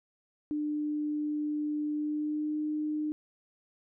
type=tone with pitch glide; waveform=sine; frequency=299.1 to 303.6 Hz; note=D4 to D#4; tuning=+32 to -42 cents; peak=-29 dBFS; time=0.51-3.12 s; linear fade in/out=0 ms; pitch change=+26 cents; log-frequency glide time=1.93-2.58 s; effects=none